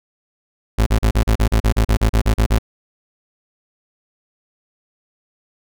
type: tone bursts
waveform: 35% pulse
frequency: 54.6 Hz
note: A1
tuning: 13 cents flat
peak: -10 dBFS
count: 15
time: 0.78-2.586 s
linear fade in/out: 10 ms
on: 84 ms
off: 39 ms
effects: none